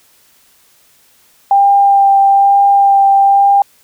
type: tone with vibrato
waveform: sine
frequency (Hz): 794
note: G5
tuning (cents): +22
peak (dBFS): -5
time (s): 1.51-3.62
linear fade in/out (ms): 2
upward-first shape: sine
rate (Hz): 1.1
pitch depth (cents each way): 12
effects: white hiss -50 dBFS RMS until 3.83 s